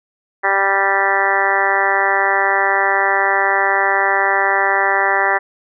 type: harmonic tone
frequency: 196 Hz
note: G3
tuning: in tune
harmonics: 2 / 3 / 4 / 5 / 6 / 7 / 8 / 9 / 10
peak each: -24 / -24 / -19 / -22 / -24 / -24 / -24 / -19 / -20 dBFS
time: 0.43-5.39 s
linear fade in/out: 20 ms
effects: none